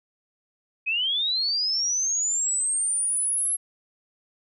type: linear sweep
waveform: sine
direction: up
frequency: 2489 to 11175 Hz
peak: -22 dBFS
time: 0.86-3.57 s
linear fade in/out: 20 ms
effects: none